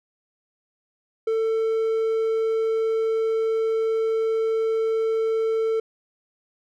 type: tone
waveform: triangle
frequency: 446.2 Hz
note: A4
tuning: 24 cents sharp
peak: -18 dBFS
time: 1.27-5.8 s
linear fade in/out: 5 ms
effects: none